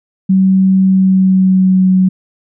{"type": "tone with pitch glide", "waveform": "sine", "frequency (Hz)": [190, 186.52], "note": ["F#3", "F#3"], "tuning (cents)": [46, 14], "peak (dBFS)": -6, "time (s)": [0.29, 2.09], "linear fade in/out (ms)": 10, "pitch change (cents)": -32, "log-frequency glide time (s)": [0.84, 1.89], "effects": []}